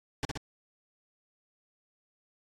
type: noise with echo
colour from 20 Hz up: pink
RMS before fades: -31 dBFS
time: 0.23-0.25 s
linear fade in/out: 0 ms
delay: 62 ms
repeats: 2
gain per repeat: -3 dB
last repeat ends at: 0.374 s
effects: low-pass 6000 Hz 12 dB/octave + AAC 48 kbps